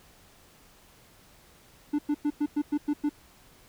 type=tone bursts; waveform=triangle; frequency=294.4 Hz; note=D4; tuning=4 cents sharp; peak=-21 dBFS; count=8; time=1.93-3.094 s; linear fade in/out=10 ms; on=58 ms; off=100 ms; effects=pink hiss -57 dBFS RMS until 3.68 s